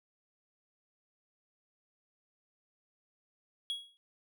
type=tone with exponential decay; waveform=triangle; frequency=3322 Hz; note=G#7; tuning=in tune; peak=-29 dBFS; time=3.7-3.97 s; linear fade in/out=0 ms; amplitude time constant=58 ms; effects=none